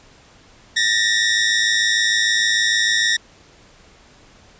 20% pulse tone pair together, 1792 / 1898.6 Hz, A6 / A#6, +31 / +31 cents, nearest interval minor second, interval 100 cents, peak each -13 dBFS, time 0.76-3.17 s, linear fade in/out 10 ms, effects pink hiss -49 dBFS RMS until 4.59 s + resampled to 16000 Hz

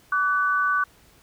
sine tone pair together, 1152.9 / 1495 Hz, D6 / F#6, -32 / +17 cents, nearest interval major third, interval 449 cents, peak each -22 dBFS, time 0.12-0.84 s, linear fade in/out 5 ms, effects pink hiss -56 dBFS RMS until 1.22 s

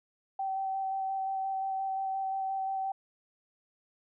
sine tone with vibrato, 771 Hz, G5, 29 cents flat, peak -30 dBFS, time 0.39-2.92 s, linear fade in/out 5 ms, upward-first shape square, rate 5.7 Hz, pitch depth 10 cents each way, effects none

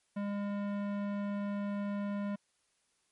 sine tone with tanh clipping, 202.7 Hz, G#3, 42 cents flat, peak -35 dBFS, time 0.16-2.36 s, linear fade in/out 10 ms, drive 18 dB, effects white hiss -75 dBFS RMS until 3.11 s + MP3 48 kbps

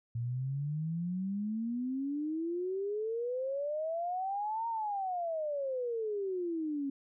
sine exponential two-way sweep, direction up then down, 115.1 to 932.3 to 271.3 Hz, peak -32 dBFS, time 0.15-6.9 s, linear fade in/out 5 ms, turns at 4.68 s, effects none

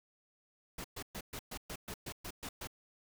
pink noise bursts, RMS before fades -43 dBFS, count 11, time 0.78-2.673 s, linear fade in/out 5 ms, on 63 ms, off 120 ms, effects none

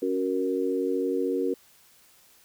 sine chord, F# major, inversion second, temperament equal, 277.2 / 370 / 466.2 Hz, C#4 / F#4 / A#4, 0 / 0 / 0 cents, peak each -29 / -28 / -28 dBFS, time 0.02-1.54 s, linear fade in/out 5 ms, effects white hiss -58 dBFS RMS until 2.44 s

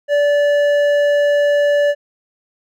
sine tone with hard clipping, 580 Hz, D5, 22 cents flat, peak -13 dBFS, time 0.08-1.95 s, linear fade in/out 50 ms, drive 8 dB, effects none

